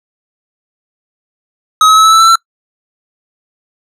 square tone with pitch steps, 1271 / 1282.8 / 1294.7 / 1306.7 / 1318.9 / 1331.1 / 1343.5 Hz, D#6 / E6 / E6 / E6 / E6 / E6 / E6, +36 / -48 / -32 / -16 / +1 / +16 / +33 cents, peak -4 dBFS, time 1.81-2.356 s, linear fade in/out 2 ms, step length 78 ms, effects noise-tail reverb RT60 0.1 s tail -24 dB re dry + low-pass 9000 Hz 12 dB/octave

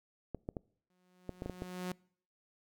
clicks, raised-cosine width 2 ms, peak -25 dBFS, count 8, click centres 0.347 / 0.489 / 0.568 / 1.293 / 1.421 / 1.46 / 1.497 / 1.621 s
sawtooth tone with exponential growth, 181.6 Hz, F#3, 32 cents flat, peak -31 dBFS, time 0.9-1.92 s, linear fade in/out 2 ms, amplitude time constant 220 ms
effects noise-tail reverb RT60 0.6 s tail -25 dB re dry

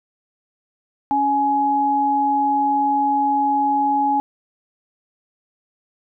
sine tone pair together, 280 / 839.1 Hz, C#4 / G#5, +18 / +18 cents, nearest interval octave + perfect fifth, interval 1900 cents, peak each -23 / -16 dBFS, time 1.11-4.2 s, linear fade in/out 0 ms, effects none

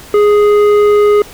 triangle tone with tanh clipping, 415.3 Hz, G#4, in tune, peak -7 dBFS, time 0.14-1.22 s, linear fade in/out 2 ms, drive 14 dB, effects pink hiss -34 dBFS RMS until 1.33 s

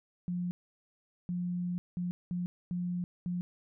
sine tone bursts at uneven times, 177.3 Hz, F3, 26 cents sharp, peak -31 dBFS, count 6, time 0.28-0.51 / 1.29-1.78 / 1.97-2.11 / 2.31-2.46 / 2.71-3.04 / 3.26-3.41 s, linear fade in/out 0 ms, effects none

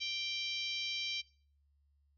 harmonic tone, 784 Hz, G5, in tune, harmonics 3 / 4 / 5 / 6 / 7 / 8, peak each -42 / -40 / -42 / -45 / -46 / -54 dBFS, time 0-1.22 s, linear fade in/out 20 ms, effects noise-tail reverb RT60 0.5 s tail -23 dB re dry + added 71 Hz sine -69 dBFS peak until 2.17 s

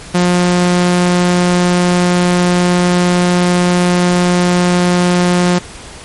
sawtooth tone, 177.8 Hz, F3, 31 cents sharp, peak -5 dBFS, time 0.14-5.59 s, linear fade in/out 10 ms, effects pink hiss -32 dBFS RMS until 6.04 s + MP3 48 kbps

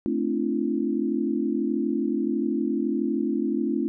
sine chord, D minor seventh, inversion second, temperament equal with one note detuned, 220 / 261.6 / 293.7 / 340.7 Hz, A3 / C4 / D4 / F4, 0 / 0 / 0 / -43 cents, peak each -28 dBFS, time 0.06-3.88 s, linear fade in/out 0 ms, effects none

